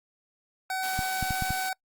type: tone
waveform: 25% pulse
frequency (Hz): 756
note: F#5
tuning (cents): +37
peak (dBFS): -25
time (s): 0.7-1.73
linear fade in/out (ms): 2
type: high-pass noise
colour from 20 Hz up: white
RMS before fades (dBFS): -38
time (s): 0.83-1.69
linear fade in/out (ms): 0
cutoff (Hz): 180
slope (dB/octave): 48
type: clicks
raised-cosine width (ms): 5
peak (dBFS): -19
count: 5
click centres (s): 0.991 / 1.227 / 1.307 / 1.423 / 1.506
effects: noise-tail reverb RT60 0.1 s tail -26 dB re dry + Opus 48 kbps